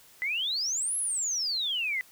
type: exponential two-way sweep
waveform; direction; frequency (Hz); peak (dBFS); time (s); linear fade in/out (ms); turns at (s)
sine; up then down; 1975.5 to 11175 to 1975.5; -27; 0.22-2.01; 0; 0.97
effects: white hiss -56 dBFS RMS until 2.11 s